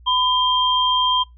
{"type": "tone pair together", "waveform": "sine", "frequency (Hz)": [1006, 3187], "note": ["B5", "G7"], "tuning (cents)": [32, 28], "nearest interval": "octave + minor sixth", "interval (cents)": 1996, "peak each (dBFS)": -18, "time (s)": [0.06, 1.24], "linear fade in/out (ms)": 20, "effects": ["noise-tail reverb RT60 0.2 s tail -25 dB re dry", "added 60 Hz sine -43 dBFS peak until 1.37 s"]}